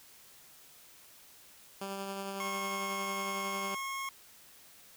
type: tone with tremolo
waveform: 10% pulse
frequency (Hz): 196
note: G3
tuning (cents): 0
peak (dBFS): -28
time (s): 1.81-3.75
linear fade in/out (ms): 5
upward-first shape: triangle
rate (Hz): 11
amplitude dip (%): 30
type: tone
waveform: 25% pulse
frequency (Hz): 1086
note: C#6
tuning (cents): -36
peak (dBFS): -32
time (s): 2.4-4.09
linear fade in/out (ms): 2
effects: white hiss -57 dBFS RMS until 4.96 s